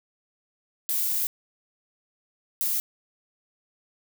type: noise bursts at uneven times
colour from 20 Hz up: violet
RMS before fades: -26 dBFS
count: 2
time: 0.89-1.27 / 2.61-2.8 s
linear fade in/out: 0 ms
effects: none